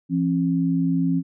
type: tone pair together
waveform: sine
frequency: 169.6 / 269.2 Hz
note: E3 / C4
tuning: +50 / +49 cents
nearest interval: minor sixth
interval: 799 cents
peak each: -21 dBFS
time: 0.09-1.23 s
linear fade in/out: 50 ms
effects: none